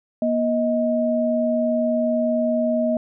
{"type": "tone pair together", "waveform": "sine", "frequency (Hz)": [239, 629.5], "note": ["A#3", "D#5"], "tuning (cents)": [43, 20], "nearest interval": "octave + perfect fourth", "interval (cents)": 1677, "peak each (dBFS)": [-21, -20], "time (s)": [0.22, 2.97], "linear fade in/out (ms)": 2, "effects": []}